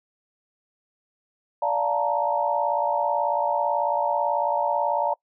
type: chord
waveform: sine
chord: Bb major seventh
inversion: first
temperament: just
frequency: 582.7 / 699.2 / 874.1 / 932.3 Hz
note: D5 / F5 / A5 / Bb5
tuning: -14 / +2 / -12 / 0 cents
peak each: -26 / -28 / -27 / -25 dBFS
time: 1.62-5.14 s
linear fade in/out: 5 ms
effects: noise-tail reverb RT60 0.1 s tail -25 dB re dry